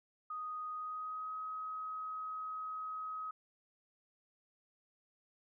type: tone with pitch glide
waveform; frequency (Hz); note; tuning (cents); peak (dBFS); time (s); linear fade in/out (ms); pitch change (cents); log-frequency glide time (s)
sine; 1244.5 to 1267.7; D#6 to D#6; 0 to +32; -39; 0.3-3.31; 5; +32; 0.74-1.35
effects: none